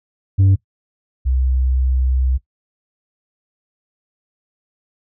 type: tone pair in turn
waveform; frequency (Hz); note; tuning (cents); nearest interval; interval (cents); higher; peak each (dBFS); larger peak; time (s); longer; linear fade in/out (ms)
sine; 96.6 / 64.47; G2 / C2; -25 / -25; perfect fifth; 700; first; -6 / -13; first; 0.38-0.56 / 1.25-2.38; second; 20
effects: noise-tail reverb RT60 0.1 s tail -18 dB re dry + tanh soft clip ceiling -8 dBFS